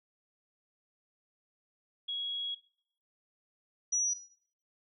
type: tone pair in turn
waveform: sine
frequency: 3322 / 5849 Hz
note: G#7 / F#8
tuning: 0 / -21 cents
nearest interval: minor seventh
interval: 979 cents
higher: second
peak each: -33 / -27 dBFS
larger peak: second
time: 2.08-2.55 / 3.92-4.14 s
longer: first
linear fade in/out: 10 ms
effects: noise-tail reverb RT60 0.6 s tail -18 dB re dry